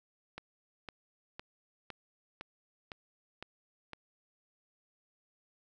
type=click train; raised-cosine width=0.3 ms; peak=-26 dBFS; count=8; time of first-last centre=0.38-3.933 s; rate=1.97 Hz; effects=none